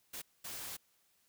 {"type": "noise bursts at uneven times", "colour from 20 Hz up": "white", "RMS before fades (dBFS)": -44, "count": 2, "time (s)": [[0.13, 0.22], [0.44, 0.77]], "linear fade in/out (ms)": 10, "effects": ["white hiss -73 dBFS RMS until 1.28 s"]}